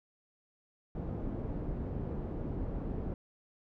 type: low-pass noise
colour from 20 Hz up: pink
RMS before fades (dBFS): -37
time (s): 0.95-3.14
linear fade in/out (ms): 2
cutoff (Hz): 440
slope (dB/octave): 12
effects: none